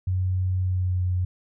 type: tone with pitch glide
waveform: sine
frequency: 92.5 to 90.75 Hz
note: F#2 to F#2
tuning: 0 to -33 cents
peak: -21 dBFS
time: 0.07-1.25 s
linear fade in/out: 5 ms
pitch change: -33 cents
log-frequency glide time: 0.6-1.03 s
effects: none